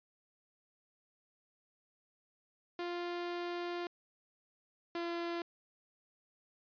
sawtooth tone pair in turn, 349.2 / 341.6 Hz, F4 / F4, 0 / -38 cents, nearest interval unison, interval 38 cents, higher first, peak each -33 / -32 dBFS, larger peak second, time 2.79-3.87 / 4.95-5.42 s, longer first, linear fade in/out 2 ms, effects resampled to 11025 Hz

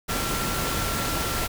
sine tone in noise, 1360 Hz, F6, 46 cents flat, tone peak -33 dBFS, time 0.08-1.48 s, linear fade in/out 20 ms, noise pink, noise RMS -27 dBFS, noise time 0.08-1.48 s, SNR -9 dB, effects none

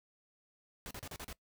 pink noise bursts, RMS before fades -45 dBFS, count 6, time 0.86-1.328 s, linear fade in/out 0 ms, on 48 ms, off 36 ms, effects noise-tail reverb RT60 0.1 s tail -20 dB re dry

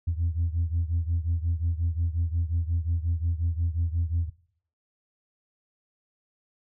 sine beating tone pair, 82.3 / 87.9 Hz, E2 / F2, -2 / +12 cents, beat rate 5.6 Hz, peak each -25 / -27 dBFS, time 0.07-4.3 s, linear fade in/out 10 ms, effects noise-tail reverb RT60 0.6 s tail -20 dB re dry + tanh soft clip ceiling -19 dBFS

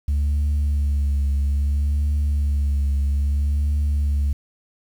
sine tone with vibrato, 71.5 Hz, D2, 46 cents flat, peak -15 dBFS, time 0.08-4.33 s, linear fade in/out 5 ms, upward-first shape triangle, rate 0.61 Hz, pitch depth 46 cents each way, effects tanh soft clip ceiling -16 dBFS + 8-bit

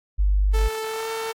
sine tone, 49.49 Hz, G1, 17 cents sharp, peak -16 dBFS, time 0.18-0.69 s, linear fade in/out 20 ms
sawtooth tone with pitch glide, 440 to 448.2 Hz, A4 to A4, 0 to +32 cents, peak -23 dBFS, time 0.53-1.33 s, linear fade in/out 20 ms, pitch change +32 cents, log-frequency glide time 0.87-1.07 s
effects AAC 48 kbps

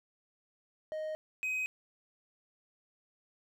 triangle tone pair in turn, 622.3 / 2520 Hz, D#5 / D#7, 0 / +21 cents, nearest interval 2 octaves, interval 2421 cents, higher second, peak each -33 / -30 dBFS, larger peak second, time 0.92-1.15 / 1.43-1.66 s, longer neither, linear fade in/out 0 ms, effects none

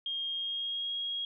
sine tone with pitch glide, 3230 to 3283 Hz, G#7 to G#7, -49 to -21 cents, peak -32 dBFS, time 0.06-1.25 s, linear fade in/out 2 ms, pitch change +28 cents, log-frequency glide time 0.28-0.93 s, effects none

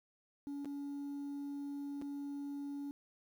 sine tone with dropouts, 283.6 Hz, C#4, 40 cents sharp, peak -37 dBFS, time 0.47-2.91 s, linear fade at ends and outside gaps 0 ms, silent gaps 0.647-0.656 / 2.015-2.021 s, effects tanh soft clip ceiling -39 dBFS + 11-bit

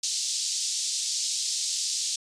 white band-pass noise, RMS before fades -29 dBFS, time 0.03-2.16 s, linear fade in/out 5 ms, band 4000 to 7400 Hz, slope 24 dB/octave, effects resampled to 22050 Hz

